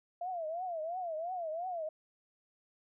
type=tone with vibrato; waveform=sine; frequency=681 Hz; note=F5; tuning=44 cents flat; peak=-35 dBFS; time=0.21-1.89 s; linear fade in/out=5 ms; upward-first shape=triangle; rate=2.9 Hz; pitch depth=190 cents each way; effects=none